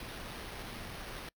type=noise with sample-and-hold; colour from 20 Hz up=pink; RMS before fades=-44 dBFS; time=0-1.29 s; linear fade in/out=2 ms; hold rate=7350 Hz; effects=noise-tail reverb RT60 0.1 s tail -25 dB re dry